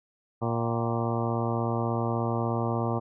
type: harmonic tone with a mistuned harmonic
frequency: 116.54 Hz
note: A#2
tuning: in tune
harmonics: 1 / 2 / 3 / 4 / 5 / 6 / 7 / 8 / 9 / 10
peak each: -29 / -32 / -34 / -35 / -36 / -37 / -37 / -38 / -39 / -39 dBFS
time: 0.41-3 s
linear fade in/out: 20 ms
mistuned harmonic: 7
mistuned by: -58 cents
effects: none